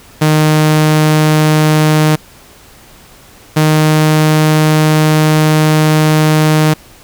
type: tone pair in turn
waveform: sawtooth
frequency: 154.2 / 154.77 Hz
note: D#3 / D#3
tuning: -15 / -9 cents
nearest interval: unison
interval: 6 cents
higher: second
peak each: -3 dBFS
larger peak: neither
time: 0.21-2.16 / 3.56-6.74 s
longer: second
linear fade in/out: 10 ms
effects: pink hiss -40 dBFS RMS until 7.03 s